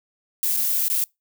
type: noise with dropouts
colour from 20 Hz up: violet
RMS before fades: -22 dBFS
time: 0.43-1.04 s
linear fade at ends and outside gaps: 0 ms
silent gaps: 0.566-0.571 / 0.882-0.9 s
effects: noise-tail reverb RT60 0.2 s tail -26 dB re dry